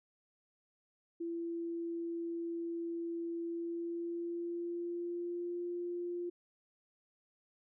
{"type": "tone with pitch glide", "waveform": "sine", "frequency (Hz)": [337.1, 349.8], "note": ["E4", "F4"], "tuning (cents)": [39, 3], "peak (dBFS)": -36, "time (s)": [1.2, 6.3], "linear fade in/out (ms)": 10, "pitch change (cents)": 64, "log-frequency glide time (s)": [3.42, 5.64], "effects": []}